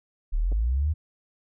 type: linear sweep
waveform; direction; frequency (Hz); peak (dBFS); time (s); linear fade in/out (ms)
sine; up; 32.7 to 81; -21; 0.32-0.94; 20
type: clicks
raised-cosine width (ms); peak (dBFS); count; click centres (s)
2; -28; 2; 0.518 / 0.525
effects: none